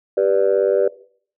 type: chord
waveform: sine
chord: G major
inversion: none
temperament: just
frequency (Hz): 392 / 490 / 588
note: G4 / B4 / D5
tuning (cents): 0 / -14 / +2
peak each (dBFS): -17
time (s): 0.17-0.88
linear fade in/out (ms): 5
effects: noise-tail reverb RT60 0.5 s tail -18 dB re dry + tanh soft clip ceiling -7 dBFS